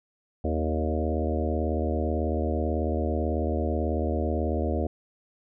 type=harmonic tone with a mistuned harmonic; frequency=78.2 Hz; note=D#2; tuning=9 cents sharp; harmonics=1 / 3 / 4 / 5 / 6 / 7 / 8 / 9; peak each=-27 / -32 / -33 / -34 / -35 / -35 / -36 / -37 dBFS; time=0.44-4.87 s; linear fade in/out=5 ms; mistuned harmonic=7; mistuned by=+30 cents; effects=none